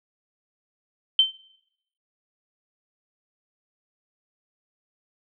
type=tone with exponential decay; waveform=sine; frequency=3098 Hz; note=G7; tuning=21 cents flat; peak=-10 dBFS; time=1.19-1.37 s; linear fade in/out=2 ms; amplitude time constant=37 ms; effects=noise-tail reverb RT60 0.8 s tail -22 dB re dry